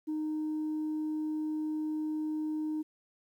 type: tone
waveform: sine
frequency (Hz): 308.7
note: D#4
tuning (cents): -14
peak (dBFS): -29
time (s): 0.07-2.83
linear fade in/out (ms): 20
effects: tanh soft clip ceiling -29 dBFS + 11-bit